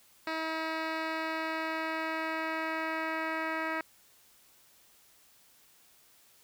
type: tone with low-pass filter sweep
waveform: 10% pulse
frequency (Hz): 320.3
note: E4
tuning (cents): -50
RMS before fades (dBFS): -34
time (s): 0.27-3.81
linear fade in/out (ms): 2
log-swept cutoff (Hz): 3500 to 2300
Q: 1.8
effects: white hiss -62 dBFS RMS until 6.43 s